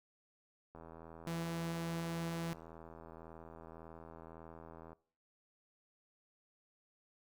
click train, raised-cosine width 1 ms, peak -38 dBFS, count 343, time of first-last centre 0.75-4.931 s, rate 81.8 Hz
sawtooth tone, 167.1 Hz, E3, 24 cents sharp, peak -34 dBFS, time 1.27-2.53 s, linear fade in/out 0 ms
effects noise-tail reverb RT60 0.5 s tail -22 dB re dry

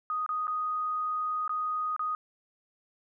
sine tone with dropouts, 1244.5 Hz, D#6, in tune, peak -28 dBFS, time 0.1-2.15 s, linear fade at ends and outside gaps 1 ms, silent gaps 0.263-0.291 / 0.47-0.479 / 1.478-1.494 / 1.964-1.994 s, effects none

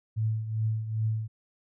sine tone with tremolo, 110 Hz, A2, in tune, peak -23 dBFS, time 0.16-1.28 s, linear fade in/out 20 ms, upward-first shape triangle, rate 2.5 Hz, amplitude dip 70%, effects none

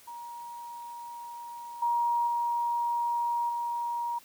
sine tone with level steps, 947 Hz, A#5, 27 cents sharp, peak -39 / -24 / -26 / -29 dBFS, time 0.07-4.19 s, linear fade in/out 10 ms, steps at 1.82 / 2.27 / 3.49 s, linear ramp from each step 5 ms, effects white hiss -56 dBFS RMS until 4.24 s

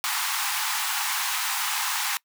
pink high-pass noise, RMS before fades -27 dBFS, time 0.04-2.17 s, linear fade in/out 0 ms, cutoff 790 Hz, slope 96 dB/octave, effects noise-tail reverb RT60 0.1 s tail -23 dB re dry

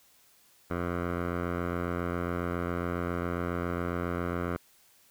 10% pulse tone with low-pass filter, 87.31 Hz, F2, in tune, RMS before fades -32 dBFS, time 0.7-4.57 s, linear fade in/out 10 ms, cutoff 1500 Hz, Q 1.8, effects white hiss -62 dBFS RMS until 5.1 s

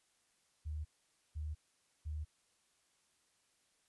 sine tone bursts, 76.3 Hz, D#2, 33 cents flat, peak -38 dBFS, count 3, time 0.65-2.25 s, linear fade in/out 20 ms, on 200 ms, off 500 ms, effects white hiss -75 dBFS RMS until 3.88 s + resampled to 24000 Hz

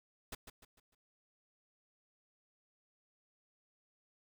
pink noise with echo, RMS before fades -44 dBFS, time 0.32-0.35 s, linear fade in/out 5 ms, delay 150 ms, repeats 4, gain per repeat -8 dB, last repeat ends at 0.95 s, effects none

